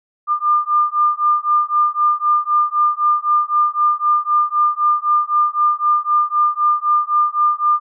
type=beating tone pair; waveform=sine; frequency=1200 / 1203.9 Hz; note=D6 / D6; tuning=+37 / +43 cents; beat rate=3.9 Hz; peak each=-16 / -16 dBFS; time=0.27-7.8 s; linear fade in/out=50 ms; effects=none